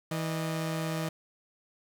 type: tone pair together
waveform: sawtooth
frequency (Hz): 161.9 / 611.3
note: E3 / D#5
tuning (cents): -31 / -31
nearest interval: octave + major seventh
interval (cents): 2300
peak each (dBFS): -27 / -34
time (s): 0.11-1.09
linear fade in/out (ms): 5
effects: none